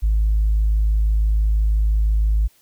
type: tone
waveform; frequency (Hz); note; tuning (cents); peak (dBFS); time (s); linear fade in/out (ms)
sine; 53; G#1; +36; -13; 0.02-2.48; 20
effects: tanh soft clip ceiling -11 dBFS + white hiss -57 dBFS RMS until 2.61 s